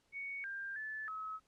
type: tone with pitch steps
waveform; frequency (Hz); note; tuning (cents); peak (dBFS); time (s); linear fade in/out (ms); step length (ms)
sine; 2228 / 1593 / 1740 / 1285; C#7 / G6 / A6 / E6; +8 / +27 / -20 / -45; -40; 0.12-1.4; 50; 320
effects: pink hiss -75 dBFS RMS until 1.47 s + low-pass 9000 Hz 12 dB/octave